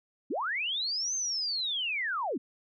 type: linear two-way sweep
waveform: sine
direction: up then down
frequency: 200 to 6350 to 200 Hz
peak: -29 dBFS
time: 0.3-2.38 s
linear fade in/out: 10 ms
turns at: 1.15 s
effects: none